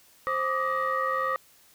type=tone cluster; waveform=sine; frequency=526 / 1165 / 1246 / 1887 Hz; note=C5 / D6 / D#6 / A#6; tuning=+9 / -14 / +2 / +21 cents; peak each=-30 / -28 / -29 / -32 dBFS; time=0.27-1.36 s; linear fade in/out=0 ms; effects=tanh soft clip ceiling -17 dBFS + white hiss -58 dBFS RMS until 1.74 s